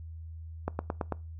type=click train; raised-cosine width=1 ms; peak=-16 dBFS; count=5; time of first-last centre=0.68-1.123 s; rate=9.03 Hz; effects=noise-tail reverb RT60 0.3 s tail -22 dB re dry + added 81 Hz sine -40 dBFS peak until 1.39 s

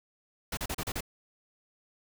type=noise bursts; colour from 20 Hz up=pink; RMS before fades=-34 dBFS; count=6; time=0.52-1.007 s; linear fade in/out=5 ms; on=52 ms; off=35 ms; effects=none

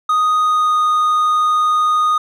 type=tone with pitch glide; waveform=triangle; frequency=1244.5 to 1235.9 Hz; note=D#6 to D#6; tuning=0 to -12 cents; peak=-10 dBFS; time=0.09-2.18 s; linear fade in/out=5 ms; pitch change=-12 cents; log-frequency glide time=0.38-0.81 s; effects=none

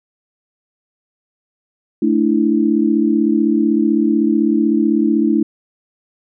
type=chord; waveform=sine; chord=A suspended fourth; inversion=none; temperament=equal; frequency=220 / 293.7 / 329.6 Hz; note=A3 / D4 / E4; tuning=0 / 0 / 0 cents; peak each=-16 dBFS; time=2.02-5.43 s; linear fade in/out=5 ms; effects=none

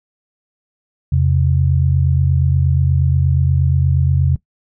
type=tone pair together; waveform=sine; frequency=84.8 / 133.22 Hz; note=E2 / C3; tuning=+50 / +32 cents; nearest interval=minor sixth; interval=782 cents; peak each=-14 dBFS; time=1.12-4.36 s; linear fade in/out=5 ms; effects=noise-tail reverb RT60 0.1 s tail -19 dB re dry

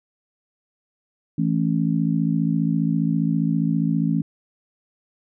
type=harmonic tone; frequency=54.9 Hz; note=A1; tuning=3 cents flat; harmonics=3 / 4 / 5; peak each=-21 / -23 / -24 dBFS; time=1.38-4.22 s; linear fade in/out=5 ms; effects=none

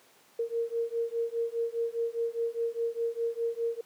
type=beating tone pair; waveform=sine; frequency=461.3 / 466.2 Hz; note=A#4 / A#4; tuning=-18 / 0 cents; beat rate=4.9 Hz; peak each=-31 dBFS; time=0.39-3.81 s; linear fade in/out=5 ms; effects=pink hiss -60 dBFS RMS until 3.85 s + high-pass 300 Hz 12 dB/octave

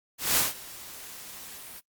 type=noise with ADSR envelope; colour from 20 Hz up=white; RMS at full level=-22 dBFS; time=0.18-1.81 s; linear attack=190 ms; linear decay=160 ms; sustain=-21 dB; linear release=27 ms; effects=noise-tail reverb RT60 0.1 s tail -21 dB re dry + Opus 48 kbps

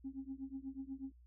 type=tone with tremolo; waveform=sine; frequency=268.9 Hz; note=C4; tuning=47 cents sharp; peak=-38 dBFS; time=0.04-1.12 s; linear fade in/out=10 ms; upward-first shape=triangle; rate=8.2 Hz; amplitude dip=100%; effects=tanh soft clip ceiling -35 dBFS + added 60 Hz sine -59 dBFS peak until 1.26 s

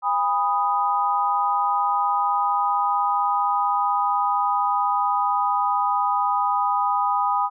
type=chord; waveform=sine; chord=G# minor; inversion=none; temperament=equal with one note detuned; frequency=812.1 / 987.8 / 1244.5 Hz; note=G#5 / B5 / D#6; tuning=-39 / 0 / 0 cents; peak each=-23 dBFS; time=0.02-7.5 s; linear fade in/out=50 ms; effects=none

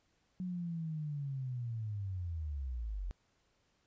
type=linear sweep; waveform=sine; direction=down; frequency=185 to 42.16 Hz; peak=-36 dBFS; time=0.4-3.11 s; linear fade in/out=0 ms; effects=pink hiss -75 dBFS RMS until 3.86 s + resampled to 16000 Hz

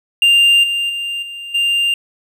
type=tone with level steps; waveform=triangle; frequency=2794 Hz; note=F7; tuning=in tune; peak=-6 / -14 / -18 / -25 / -11 dBFS; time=0.22-1.94 s; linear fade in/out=2 ms; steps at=0.63 / 0.89 / 1.22 / 1.54 s; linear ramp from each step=10 ms; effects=none

